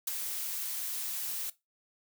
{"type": "noise with ADSR envelope", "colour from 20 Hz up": "blue", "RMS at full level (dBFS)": -30, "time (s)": [0.07, 1.5], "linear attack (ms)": 7, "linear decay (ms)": 17, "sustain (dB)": -6, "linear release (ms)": 5, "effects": ["noise-tail reverb RT60 0.2 s tail -18 dB re dry"]}